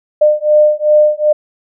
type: beating tone pair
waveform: sine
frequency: 602 / 604.6 Hz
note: D5 / D#5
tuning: +43 / -50 cents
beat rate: 2.6 Hz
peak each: -10 dBFS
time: 0.21-1.33 s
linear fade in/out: 10 ms
effects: none